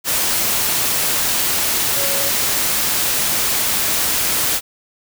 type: tone in noise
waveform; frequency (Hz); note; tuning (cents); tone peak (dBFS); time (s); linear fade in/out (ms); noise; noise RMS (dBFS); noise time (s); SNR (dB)
sine; 554.4; C#5; 0; -26; 1.94-2.32; 50; white; -18; 0.04-4.61; -11
effects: none